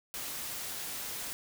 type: noise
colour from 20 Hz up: white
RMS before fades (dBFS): -39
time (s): 0.14-1.33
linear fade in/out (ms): 0
effects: none